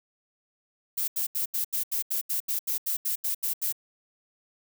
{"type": "noise bursts", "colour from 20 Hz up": "violet", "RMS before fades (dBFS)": -28, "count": 15, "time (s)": [0.97, 3.726], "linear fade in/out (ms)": 10, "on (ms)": 110, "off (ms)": 79, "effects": []}